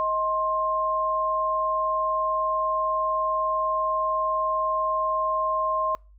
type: tone pair together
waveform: sine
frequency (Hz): 629.1 / 1058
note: D#5 / C6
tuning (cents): +19 / +19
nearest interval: major sixth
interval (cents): 900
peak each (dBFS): -28 / -23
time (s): 0-5.95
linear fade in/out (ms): 0
effects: noise-tail reverb RT60 0.3 s tail -26 dB re dry + added 50 Hz sine -49 dBFS peak until 6.18 s